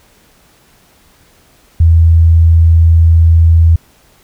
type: tone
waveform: sine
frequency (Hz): 82.41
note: E2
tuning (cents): 0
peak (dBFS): -3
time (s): 1.8-3.76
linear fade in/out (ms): 5
effects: pink hiss -48 dBFS RMS until 4.23 s